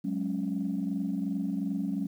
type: chord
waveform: sine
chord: F# suspended second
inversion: none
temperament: equal with one note detuned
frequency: 185 / 207.7 / 276.2 Hz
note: F#3 / G#3 / C#4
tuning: 0 / 0 / -6 cents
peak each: -32 dBFS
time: 0.04-2.07 s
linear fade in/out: 10 ms
effects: tanh soft clip ceiling -21 dBFS + 10-bit